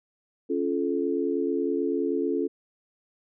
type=chord; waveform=sine; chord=Db augmented; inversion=none; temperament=just; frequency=277.2 / 346.5 / 433.1 Hz; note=Db4 / F4 / A4; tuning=0 / -14 / -27 cents; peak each=-28 dBFS; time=0.49-2.48 s; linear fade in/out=20 ms; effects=none